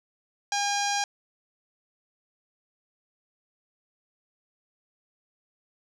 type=tone with low-pass filter; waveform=sawtooth; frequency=810 Hz; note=G#5; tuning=43 cents flat; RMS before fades=-27 dBFS; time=0.52-1.04 s; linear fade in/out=2 ms; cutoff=6000 Hz; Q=3.6; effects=none